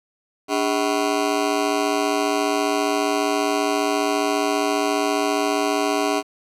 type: ring-modulated tone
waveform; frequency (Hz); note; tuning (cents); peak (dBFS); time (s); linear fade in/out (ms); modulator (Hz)
20% pulse; 349.2; F4; 0; -11; 0.48-6.23; 50; 57.4
effects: low-pass 10000 Hz 12 dB/octave + 8-bit